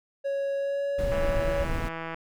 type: tone with pitch glide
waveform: triangle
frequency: 554.4 to 562.1 Hz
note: C#5 to C#5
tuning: 0 to +24 cents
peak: -24 dBFS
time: 0.24-1.65 s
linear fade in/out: 20 ms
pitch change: +24 cents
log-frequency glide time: 0.57-0.83 s
type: noise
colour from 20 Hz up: brown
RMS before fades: -29 dBFS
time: 0.98-1.89 s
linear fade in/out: 10 ms
type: click train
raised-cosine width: 0.5 ms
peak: -20 dBFS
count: 169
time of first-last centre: 1.12-2.144 s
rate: 164 Hz
effects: none